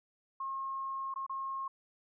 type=tone with dropouts; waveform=sine; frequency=1077 Hz; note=C6; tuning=50 cents sharp; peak=-35 dBFS; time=0.4-1.68 s; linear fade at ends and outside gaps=5 ms; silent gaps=1.141-1.159 / 1.265-1.295 s; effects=none